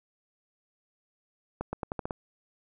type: accelerating click train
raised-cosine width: 1 ms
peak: -18 dBFS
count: 7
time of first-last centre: 1.61-2.108 s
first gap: 120 ms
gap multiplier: 0.85
effects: none